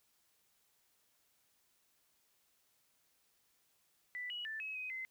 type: tone with pitch steps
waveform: sine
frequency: 1981 / 2919 / 1765 / 2565 / 2514 / 2057 Hz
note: B6 / F#7 / A6 / E7 / D#7 / C7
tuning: +5 / -24 / +5 / -48 / +17 / -30 cents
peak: -40 dBFS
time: 4.15-5.05 s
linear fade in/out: 0 ms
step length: 150 ms
effects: white hiss -75 dBFS RMS until 5.1 s